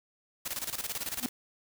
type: noise with tremolo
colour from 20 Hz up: white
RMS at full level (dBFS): -34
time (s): 0.45-1.29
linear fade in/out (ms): 10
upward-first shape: square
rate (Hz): 18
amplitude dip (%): 75
type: tone with exponential growth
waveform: triangle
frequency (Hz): 246.9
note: B3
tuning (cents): 0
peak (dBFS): -23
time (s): 1.18-1.26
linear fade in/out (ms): 0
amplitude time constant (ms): 16
effects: none